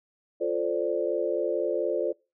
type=chord; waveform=sine; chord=D minor seventh; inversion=first; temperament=equal; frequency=349.2 / 440 / 523.3 / 587.3 Hz; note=F4 / A4 / C5 / D5; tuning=0 / 0 / 0 / 0 cents; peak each=-30 dBFS; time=0.4-2.13 s; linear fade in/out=20 ms; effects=noise-tail reverb RT60 0.3 s tail -25 dB re dry